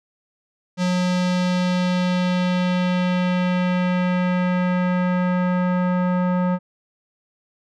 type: tone with low-pass filter sweep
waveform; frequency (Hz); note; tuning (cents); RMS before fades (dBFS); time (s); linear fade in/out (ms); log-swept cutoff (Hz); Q
square; 180.7; F#3; -41; -20; 0.77-6.59; 50; 5800 to 1200; 1.3
effects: none